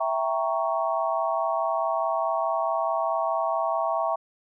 sine chord, E diminished seventh, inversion none, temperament equal, 659.3 / 784 / 932.3 / 1108.7 Hz, E5 / G5 / Bb5 / Db6, 0 / 0 / 0 / 0 cents, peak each -26 / -30 / -30 / -29 dBFS, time 0-4.16 s, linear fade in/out 10 ms, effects none

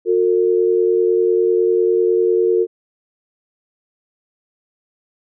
sine tone pair together, 362 / 452 Hz, F#4 / A4, -38 / +47 cents, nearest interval major third, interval 385 cents, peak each -15 dBFS, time 0.05-2.67 s, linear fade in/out 50 ms, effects none

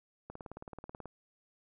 click train, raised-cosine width 1 ms, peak -30 dBFS, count 15, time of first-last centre 0.3-1.057 s, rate 18.5 Hz, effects none

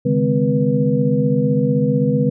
sine tone cluster, 138.4 / 154.1 / 205.9 / 254.6 / 486.6 Hz, C#3 / D#3 / G#3 / C4 / B4, -2 / -16 / -15 / -47 / -26 cents, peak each -20 dBFS, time 0.05-2.3 s, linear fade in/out 10 ms, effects none

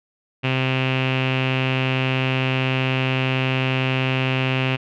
sawtooth tone with low-pass filter, 130.81 Hz, C3, in tune, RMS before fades -21 dBFS, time 0.43-4.77 s, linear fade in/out 20 ms, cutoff 2700 Hz, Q 6.2, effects none

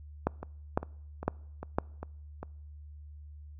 two click trains, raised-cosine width 1 ms, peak -12 / -24 dBFS, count 4 / 6, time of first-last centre 0.27-1.785 / 0.43-2.43 s, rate 1.98 / 2.5 Hz, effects noise-tail reverb RT60 0.8 s tail -26 dB re dry + added 74 Hz sine -45 dBFS peak until 3.59 s

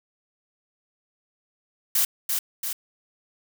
blue noise with echo, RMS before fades -21 dBFS, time 1.95-2.05 s, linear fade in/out 5 ms, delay 340 ms, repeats 2, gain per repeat -4 dB, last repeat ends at 2.73 s, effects none

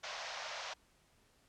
pink band-pass noise, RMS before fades -44 dBFS, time 0.03-0.74 s, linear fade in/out 10 ms, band 560 to 6300 Hz, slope 48 dB/octave, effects pink hiss -70 dBFS RMS until 1.48 s + low-pass 11000 Hz 12 dB/octave

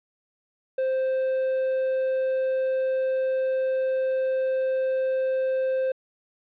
triangle tone, 523.3 Hz, C5, in tune, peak -20 dBFS, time 0.78-5.92 s, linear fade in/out 5 ms, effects resampled to 8000 Hz + 10-bit

